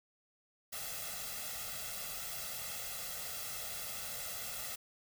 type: noise with comb filter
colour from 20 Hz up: white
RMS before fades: -42 dBFS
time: 0.72-4.76 s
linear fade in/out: 10 ms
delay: 1.5 ms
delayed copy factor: +1
effects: none